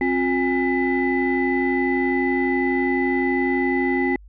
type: tone cluster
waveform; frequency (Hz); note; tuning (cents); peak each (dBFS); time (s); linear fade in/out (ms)
sine; 265.4 / 357.3 / 819 / 1998; C4 / F4 / G#5 / B6; +25 / +40 / -24 / +20; -21 / -22 / -27 / -24; 0.01-4.16; 2
effects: tanh soft clip ceiling -10 dBFS + added 50 Hz sine -42 dBFS peak until 4.28 s